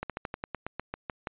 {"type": "slowing click train", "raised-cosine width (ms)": 0.5, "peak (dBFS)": -18, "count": 12, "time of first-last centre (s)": [0.03, 1.272], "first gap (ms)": 67, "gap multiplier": 1.1, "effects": ["resampled to 8000 Hz"]}